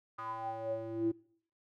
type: tone with band-pass filter sweep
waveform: square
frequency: 112.5 Hz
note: A2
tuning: 39 cents sharp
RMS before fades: -37 dBFS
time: 0.18-1.12 s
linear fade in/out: 10 ms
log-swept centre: 1200 to 310 Hz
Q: 9.3
effects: noise-tail reverb RT60 0.6 s tail -23 dB re dry